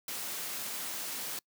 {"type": "noise", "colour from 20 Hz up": "white", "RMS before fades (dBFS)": -38, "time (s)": [0.08, 1.39], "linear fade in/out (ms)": 2, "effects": ["noise-tail reverb RT60 0.1 s tail -26 dB re dry", "high-pass 150 Hz 12 dB/octave"]}